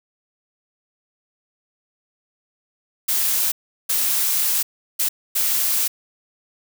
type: noise bursts at uneven times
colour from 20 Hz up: blue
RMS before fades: -20 dBFS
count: 4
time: 3.08-3.52 / 3.89-4.63 / 4.99-5.09 / 5.35-5.88 s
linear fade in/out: 10 ms
effects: none